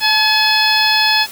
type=harmonic tone with a mistuned harmonic; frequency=853 Hz; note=G#5; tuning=46 cents sharp; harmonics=1 / 2 / 3 / 4 / 5 / 6; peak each=-18 / -18 / -18 / -18 / -18 / -18 dBFS; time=0-1.27 s; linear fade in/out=50 ms; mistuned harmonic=1; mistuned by=+36 cents; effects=white hiss -33 dBFS RMS until 1.31 s